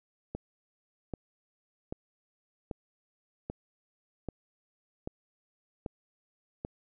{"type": "click train", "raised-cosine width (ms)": 2, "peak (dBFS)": -22, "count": 9, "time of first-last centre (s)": [0.35, 6.649], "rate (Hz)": 1.27, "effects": []}